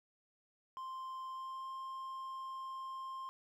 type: tone with pitch glide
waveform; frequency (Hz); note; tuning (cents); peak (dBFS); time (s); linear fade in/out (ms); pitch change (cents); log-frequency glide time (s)
triangle; 1046.5 to 1056.8; C6 to C6; 0 to +17; -40; 0.77-3.29; 0; +17; 1.29-1.7
effects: none